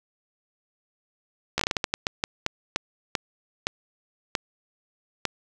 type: slowing click train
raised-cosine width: 0.2 ms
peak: -6 dBFS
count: 17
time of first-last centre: 1.58-5.253 s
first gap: 14 ms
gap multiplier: 1.32
effects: none